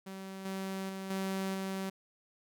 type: tone with level steps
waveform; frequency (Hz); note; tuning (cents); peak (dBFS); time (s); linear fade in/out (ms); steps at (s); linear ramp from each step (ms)
sawtooth; 191.9; G3; -37; -38 / -32 / -35 / -29 / -31; 0.06-1.9; 10; 0.45 / 0.89 / 1.1 / 1.54; 5
effects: none